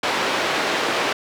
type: band-pass noise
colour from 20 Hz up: pink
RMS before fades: -22 dBFS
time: 0.03-1.13 s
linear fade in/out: 5 ms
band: 400 to 3700 Hz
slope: 12 dB/octave
effects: none